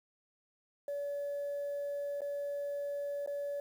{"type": "tone with dropouts", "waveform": "sine", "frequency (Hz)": 571, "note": "D5", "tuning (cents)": -49, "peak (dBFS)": -33, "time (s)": [0.88, 3.6], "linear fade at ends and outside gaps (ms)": 2, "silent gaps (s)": [[2.207, 2.217], [3.262, 3.274]], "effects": ["tanh soft clip ceiling -32 dBFS", "10-bit"]}